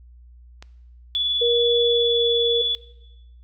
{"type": "click", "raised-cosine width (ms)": 0.2, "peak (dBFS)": -22, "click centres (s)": 0.625}
{"type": "tone with tremolo", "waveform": "sine", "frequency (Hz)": 3431, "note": "A7", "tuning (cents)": -44, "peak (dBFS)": -19, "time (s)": [1.15, 2.75], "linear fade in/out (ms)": 0, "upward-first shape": "sine", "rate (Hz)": 20, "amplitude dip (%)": 25}
{"type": "tone with pitch glide", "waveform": "sine", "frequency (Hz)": [474, 469.4], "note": ["A#4", "A#4"], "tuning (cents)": [29, 12], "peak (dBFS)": -18, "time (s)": [1.41, 2.62], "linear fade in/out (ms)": 10, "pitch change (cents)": -17, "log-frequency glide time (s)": [1.8, 2.26]}
{"effects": ["noise-tail reverb RT60 1.0 s tail -18 dB re dry", "added 60 Hz sine -44 dBFS peak until 3.43 s"]}